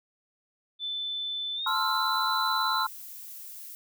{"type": "tone with pitch glide", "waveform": "sine", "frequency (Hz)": [3520, 3997], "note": ["A7", "B7"], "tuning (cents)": [0, 20], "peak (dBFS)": -30, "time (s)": [0.79, 2.87], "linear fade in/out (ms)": 50, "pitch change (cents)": 220, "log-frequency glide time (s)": [1.55, 1.76]}
{"type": "chord", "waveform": "sine", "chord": "F major seventh", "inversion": "first", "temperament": "equal", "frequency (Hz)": [880, 1046.5, 1318.5, 1396.9], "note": ["A5", "C6", "E6", "F6"], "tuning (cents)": [0, 0, 0, 0], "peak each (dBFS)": [-32, -29, -32, -31], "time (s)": [1.66, 2.87], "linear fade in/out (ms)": 5}
{"type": "noise", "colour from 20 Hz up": "violet", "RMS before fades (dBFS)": -43, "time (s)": [1.67, 3.75], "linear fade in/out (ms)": 0}
{"effects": []}